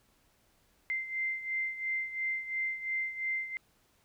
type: beating tone pair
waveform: sine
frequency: 2083 / 2085.9 Hz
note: C7 / C7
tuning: -8 / -6 cents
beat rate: 2.9 Hz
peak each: -33 / -38 dBFS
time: 0.9-3.57 s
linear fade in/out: 0 ms
effects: pink hiss -69 dBFS RMS until 4.04 s